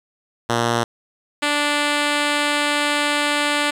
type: tone pair in turn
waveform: 5% pulse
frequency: 117.6 / 292.8 Hz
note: A#2 / D4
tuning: +16 / -5 cents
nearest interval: octave + major third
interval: 1579 cents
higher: second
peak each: -6 dBFS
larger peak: neither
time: 0.49-0.84 / 1.42-3.71 s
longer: second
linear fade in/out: 10 ms
effects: low-pass 9000 Hz 12 dB/octave + 8-bit